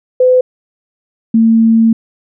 sine tone pair in turn, 507 / 225.8 Hz, B4 / A3, +45 / +45 cents, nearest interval octave + major second, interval 1400 cents, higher first, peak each -5 dBFS, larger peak neither, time 0.2-0.41 / 1.34-1.93 s, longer second, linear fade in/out 5 ms, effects none

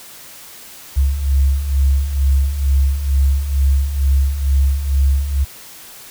sine beating tone pair, 67 / 69.2 Hz, C2 / C#2, +42 / -2 cents, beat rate 2.2 Hz, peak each -19 / -13 dBFS, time 0.96-5.45 s, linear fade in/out 20 ms, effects white hiss -38 dBFS RMS until 6.1 s

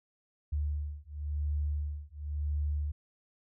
sine beating tone pair, 73.42 / 74.37 Hz, D2 / D2, 0 / +22 cents, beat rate 0.95 Hz, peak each -34 / -34 dBFS, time 0.52-2.92 s, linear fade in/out 10 ms, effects none

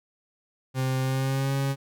40% pulse tone with pitch glide, 130.81 to 137.15 Hz, C3 to C#3, 0 to -18 cents, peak -23 dBFS, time 0.74-1.76 s, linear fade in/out 50 ms, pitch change +82 cents, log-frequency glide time 1-1.54 s, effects none

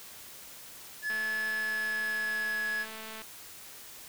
triangle tone with pitch glide, 1715 to 1687.5 Hz, A6 to G#6, -45 to +27 cents, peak -28 dBFS, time 1.02-2.86 s, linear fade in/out 50 ms, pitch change -28 cents, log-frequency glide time 1.45-2.59 s
click train, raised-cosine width 0.3 ms, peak -28 dBFS, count 467, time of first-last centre 1.1-3.218 s, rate 220 Hz
effects white hiss -48 dBFS RMS until 4.08 s

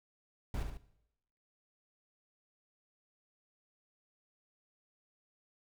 brown noise with echo, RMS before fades -35 dBFS, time 0.54-0.63 s, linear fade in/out 2 ms, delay 71 ms, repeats 2, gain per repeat -6 dB, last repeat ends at 0.772 s, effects noise-tail reverb RT60 0.8 s tail -17 dB re dry

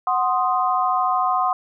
sine chord, C diminished, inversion second, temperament equal, 740 / 1046.5 / 1244.5 Hz, Gb5 / C6 / Eb6, 0 / 0 / 0 cents, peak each -21 / -21 / -23 dBFS, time 0.07-1.53 s, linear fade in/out 2 ms, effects none

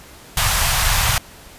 pink band-stop noise, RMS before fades -17 dBFS, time 0.37-1.18 s, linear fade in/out 2 ms, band 130 to 740 Hz, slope 24 dB/octave, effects pink hiss -42 dBFS RMS until 1.58 s + resampled to 32000 Hz

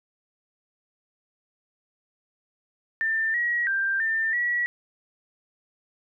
sine tone with pitch steps, 1789 / 1908 / 1581 / 1794 / 1930 Hz, A6 / A#6 / G6 / A6 / B6, +28 / +40 / +14 / +33 / -40 cents, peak -22 dBFS, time 3.01-4.66 s, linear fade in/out 0 ms, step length 330 ms, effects none

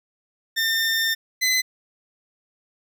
20% pulse tone pair in turn, 1806 / 2027 Hz, A6 / B6, +45 / +45 cents, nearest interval major second, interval 200 cents, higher second, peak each -15 / -13 dBFS, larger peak second, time 0.56-1.15 / 1.41-1.62 s, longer first, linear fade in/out 20 ms, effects none

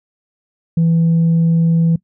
sine tone, 165.6 Hz, E3, 8 cents sharp, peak -8 dBFS, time 0.77-1.96 s, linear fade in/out 5 ms, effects noise-tail reverb RT60 0.1 s tail -21 dB re dry + tanh soft clip ceiling -8 dBFS

